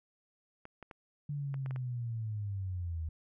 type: clicks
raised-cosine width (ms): 0.5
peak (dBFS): -32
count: 7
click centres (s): 0.654 / 0.827 / 0.912 / 1.542 / 1.661 / 1.709 / 1.761
type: linear sweep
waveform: sine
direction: down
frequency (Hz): 146.83 to 77.78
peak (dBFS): -34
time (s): 1.29-3.09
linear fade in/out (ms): 5
effects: none